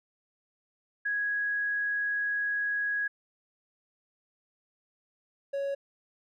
sine / triangle tone pair in turn, 1661.2 / 556 Hz, G#6 / C#5, 0 / +5 cents, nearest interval octave + perfect fifth, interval 1895 cents, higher first, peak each -27 dBFS, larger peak neither, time 1.05-3.08 / 5.53-5.75 s, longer first, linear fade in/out 10 ms, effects none

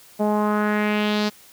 sawtooth tone with low-pass filter sweep, 210 Hz, G#3, 19 cents sharp, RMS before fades -21 dBFS, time 0.19-1.3 s, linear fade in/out 20 ms, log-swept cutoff 690 to 4900 Hz, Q 2.6, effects white hiss -49 dBFS RMS until 1.52 s + high-pass 60 Hz 12 dB/octave

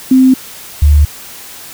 sine tone pair in turn, 260 / 73.57 Hz, C4 / D2, -11 / +4 cents, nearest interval octave + minor seventh, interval 2185 cents, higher first, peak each -3 dBFS, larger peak neither, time 0.11-0.34 / 0.82-1.05 s, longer neither, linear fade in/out 5 ms, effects white hiss -31 dBFS RMS until 1.73 s

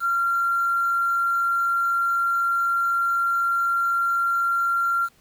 sine tone with quantisation, 1378 Hz, F6, 24 cents flat, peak -19 dBFS, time 0-5.09 s, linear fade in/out 50 ms, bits 7, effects pink hiss -59 dBFS RMS until 5.2 s

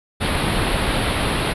pink band-stop noise, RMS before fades -20 dBFS, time 0.2-1.54 s, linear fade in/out 20 ms, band 4300 to 9900 Hz, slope 48 dB/octave, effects resampled to 24000 Hz

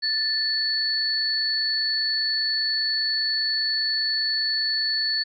sine tone pair together, 1760 / 4435 Hz, A6 / C#8, 0 / 0 cents, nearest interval octave + major third, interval 1600 cents, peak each -29 / -22 dBFS, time 0.02-5.24 s, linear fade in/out 20 ms, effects none

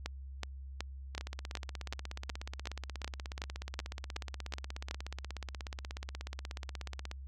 two click trains, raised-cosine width 0.2 ms, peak -24 / -19 dBFS, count 100 / 14, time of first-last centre 1.15-7.114 / 0.06-4.911 s, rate 16.6 / 2.68 Hz, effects added 67 Hz sine -43 dBFS peak until 7.27 s

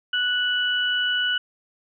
sine tone pair together, 1478 / 2956 Hz, F#6 / F#7, -2 / -2 cents, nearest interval octave, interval 1200 cents, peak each -23 dBFS, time 0.13-1.38 s, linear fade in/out 5 ms, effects none

